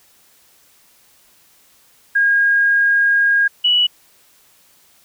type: tone pair in turn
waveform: sine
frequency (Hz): 1628 / 2943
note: G#6 / F#7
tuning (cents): -35 / -10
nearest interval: minor seventh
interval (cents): 1025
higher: second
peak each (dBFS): -11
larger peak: neither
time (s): 2.15-3.48 / 3.64-3.87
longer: first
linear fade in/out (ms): 10
effects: white hiss -53 dBFS RMS until 5.04 s